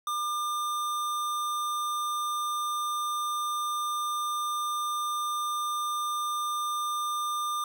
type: tone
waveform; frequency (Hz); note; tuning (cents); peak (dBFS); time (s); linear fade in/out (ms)
square; 1200; D6; +37; -29; 0.07-7.64; 2
effects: none